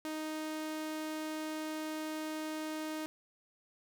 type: tone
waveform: sawtooth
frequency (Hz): 311.1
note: D#4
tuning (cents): 0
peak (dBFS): -33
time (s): 0.05-3.06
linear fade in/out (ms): 0
effects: none